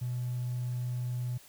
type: tone with hard clipping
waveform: triangle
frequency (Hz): 123.47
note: B2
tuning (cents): 0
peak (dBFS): -31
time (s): 0.01-1.38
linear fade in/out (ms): 10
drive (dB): 3
effects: white hiss -56 dBFS RMS until 1.48 s